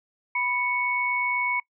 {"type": "tone pair together", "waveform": "sine", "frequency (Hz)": [987.8, 2218], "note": ["B5", "C#7"], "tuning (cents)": [0, 0], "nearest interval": "octave + major second", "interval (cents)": 1400, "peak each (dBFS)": [-28, -24], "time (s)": [0.35, 1.6], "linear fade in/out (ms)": 5, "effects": ["noise-tail reverb RT60 0.1 s tail -23 dB re dry"]}